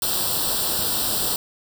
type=noise with comb filter; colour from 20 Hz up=white; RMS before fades=-23 dBFS; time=0.02-1.36 s; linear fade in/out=2 ms; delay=0.23 ms; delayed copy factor=+0.85; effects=none